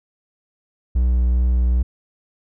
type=tone with vibrato; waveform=triangle; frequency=61.3 Hz; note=B1; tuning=12 cents flat; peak=-12 dBFS; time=0.95-1.83 s; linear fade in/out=10 ms; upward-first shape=triangle; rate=2.5 Hz; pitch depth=16 cents each way; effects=none